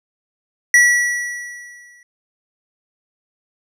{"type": "tone with exponential decay", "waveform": "square", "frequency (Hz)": 1940, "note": "B6", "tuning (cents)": -31, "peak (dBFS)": -7, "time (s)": [0.74, 2.03], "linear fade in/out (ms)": 2, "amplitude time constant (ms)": 280, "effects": ["low-pass 10000 Hz 12 dB/octave"]}